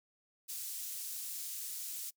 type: high-pass noise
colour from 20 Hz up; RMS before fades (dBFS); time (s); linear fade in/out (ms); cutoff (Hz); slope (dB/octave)
pink; -42; 0.48-2.11; 20; 7300; 12
effects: noise-tail reverb RT60 0.1 s tail -24 dB re dry